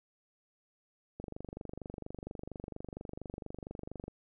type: click train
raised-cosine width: 2 ms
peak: -28 dBFS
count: 71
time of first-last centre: 1.2-4.081 s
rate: 24.3 Hz
effects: none